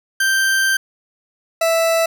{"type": "tone pair in turn", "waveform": "40% pulse", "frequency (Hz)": [1568, 659.3], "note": ["G6", "E5"], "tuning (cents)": [0, 0], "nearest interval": "octave + minor third", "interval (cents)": 1500, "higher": "first", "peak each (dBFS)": -13, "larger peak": "neither", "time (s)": [[0.2, 0.77], [1.61, 2.06]], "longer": "first", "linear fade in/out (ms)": 5, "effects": []}